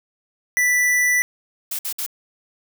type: tone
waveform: square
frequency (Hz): 1975.5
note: B6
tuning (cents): 0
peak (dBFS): -16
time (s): 0.57-1.22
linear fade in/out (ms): 0
type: noise bursts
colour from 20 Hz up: blue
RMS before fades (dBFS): -26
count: 3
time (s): 1.71-2.064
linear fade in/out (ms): 5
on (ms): 80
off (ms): 57
effects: none